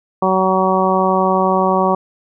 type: harmonic tone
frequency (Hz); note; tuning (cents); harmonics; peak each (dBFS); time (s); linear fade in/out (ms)
188.3; F#3; +31; 1 / 2 / 3 / 4 / 5 / 6; -19 / -19 / -19 / -19 / -19 / -19; 0.22-1.95; 5
effects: none